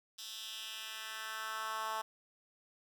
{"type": "tone with high-pass filter sweep", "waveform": "10% pulse", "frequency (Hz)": 219.7, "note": "A3", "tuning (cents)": -2, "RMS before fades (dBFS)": -42, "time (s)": [0.18, 2.02], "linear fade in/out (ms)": 10, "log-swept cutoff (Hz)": [4200, 900], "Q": 2.1, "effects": []}